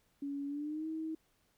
sine tone with pitch glide, 281.9 to 318.3 Hz, C#4 to D#4, +29 to +39 cents, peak -36 dBFS, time 0.22-1.15 s, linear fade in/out 5 ms, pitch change +210 cents, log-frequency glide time 0.47-0.87 s, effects pink hiss -74 dBFS RMS until 1.57 s

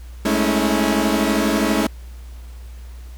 sawtooth chord, A major seventh, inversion third, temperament equal with one note detuned, 207.7 / 220 / 277.2 / 323 Hz, G#3 / A3 / C#4 / E4, 0 / 0 / 0 / -35 cents, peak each -18 dBFS, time 0.25-1.87 s, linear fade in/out 5 ms, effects added 60 Hz sine -33 dBFS peak until 3.17 s + pink hiss -50 dBFS RMS until 3.17 s

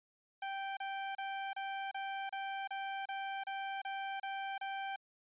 sawtooth tone bursts, 782 Hz, G5, 4 cents flat, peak -34 dBFS, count 12, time 0.42-4.961 s, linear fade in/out 5 ms, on 350 ms, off 31 ms, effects resampled to 8000 Hz

